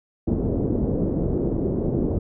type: low-pass noise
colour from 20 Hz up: white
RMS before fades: -23 dBFS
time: 0.27-2.19 s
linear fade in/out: 10 ms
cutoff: 410 Hz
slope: 24 dB/octave
effects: none